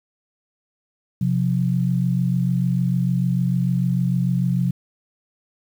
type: tone pair together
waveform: sine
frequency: 130.81 / 177.51 Hz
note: C3 / F3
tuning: 0 / +28 cents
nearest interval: perfect fourth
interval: 528 cents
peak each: -20 dBFS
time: 1.21-4.71 s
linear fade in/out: 5 ms
effects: 8-bit